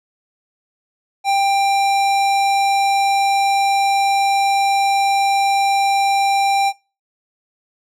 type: tone with hard clipping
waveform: sine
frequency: 791 Hz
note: G5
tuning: 15 cents sharp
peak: -15 dBFS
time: 1.24-6.73 s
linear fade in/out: 50 ms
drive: 17 dB
effects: noise-tail reverb RT60 0.3 s tail -23 dB re dry